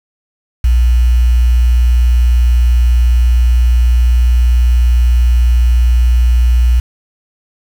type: tone with quantisation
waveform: sine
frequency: 60.2 Hz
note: B1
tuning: 44 cents flat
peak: -6 dBFS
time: 0.64-6.8 s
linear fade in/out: 5 ms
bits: 5
effects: none